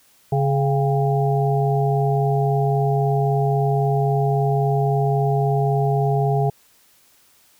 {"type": "harmonic tone with a mistuned harmonic", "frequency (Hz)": 139.1, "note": "C#3", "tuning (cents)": 6, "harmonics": [1, 3, 5, 6], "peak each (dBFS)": [-18, -23, -25, -26], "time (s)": [0.32, 6.5], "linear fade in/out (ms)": 5, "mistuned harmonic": 6, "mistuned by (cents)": -75, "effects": ["white hiss -56 dBFS RMS until 7.59 s"]}